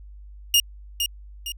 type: tone with echo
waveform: sawtooth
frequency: 2840 Hz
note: F7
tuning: 28 cents sharp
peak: -11 dBFS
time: 0.54-0.6 s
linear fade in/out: 2 ms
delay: 460 ms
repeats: 2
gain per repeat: -7 dB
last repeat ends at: 1.52 s
effects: added 50 Hz sine -40 dBFS peak until 1.57 s